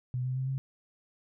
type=tone with pitch steps; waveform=sine; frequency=125.7 / 128.42 / 131.19 / 134.02 Hz; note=B2 / C3 / C3 / C3; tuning=+31 / -32 / +5 / +42 cents; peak=-29 dBFS; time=0.14-0.58 s; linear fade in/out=0 ms; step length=110 ms; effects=none